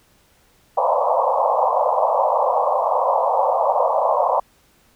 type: band-pass noise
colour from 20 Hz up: pink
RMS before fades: -18 dBFS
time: 0.77-4.4 s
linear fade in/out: 5 ms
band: 510 to 1100 Hz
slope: 96 dB/octave
effects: pink hiss -57 dBFS RMS until 4.95 s